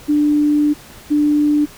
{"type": "tone pair in turn", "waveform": "sine", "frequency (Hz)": [296.1, 296.1], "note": ["D4", "D4"], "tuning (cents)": [14, 14], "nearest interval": "unison", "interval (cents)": 0, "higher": "neither", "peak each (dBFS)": -11, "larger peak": "neither", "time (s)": [[0.08, 0.74], [1.1, 1.66]], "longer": "first", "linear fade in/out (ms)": 20, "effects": ["pink hiss -40 dBFS RMS until 1.77 s"]}